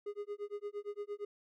triangle tone with tremolo, 411.4 Hz, G#4, 16 cents flat, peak -34 dBFS, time 0.06-1.25 s, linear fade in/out 5 ms, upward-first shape sine, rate 8.7 Hz, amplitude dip 100%, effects none

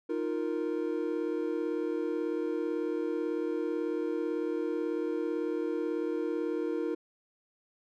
triangle chord, Eb suspended second, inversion none, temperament equal, 311.1 / 349.2 / 466.2 Hz, Eb4 / F4 / Bb4, 0 / 0 / 0 cents, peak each -32 dBFS, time 0.09-6.95 s, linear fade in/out 10 ms, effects none

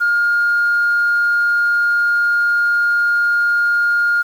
sine tone, 1416 Hz, F6, 23 cents sharp, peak -11 dBFS, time 0-4.23 s, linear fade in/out 20 ms, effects tanh soft clip ceiling -9 dBFS + 7-bit

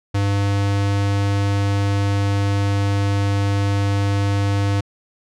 square tone, 100.1 Hz, G2, 37 cents sharp, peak -17 dBFS, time 0.14-4.81 s, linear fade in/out 10 ms, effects low-pass 7000 Hz 12 dB/octave

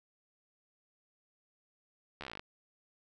slowing click train, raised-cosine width 0.3 ms, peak -26 dBFS, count 12, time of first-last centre 2.21-2.395 s, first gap 13 ms, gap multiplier 1.05, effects none

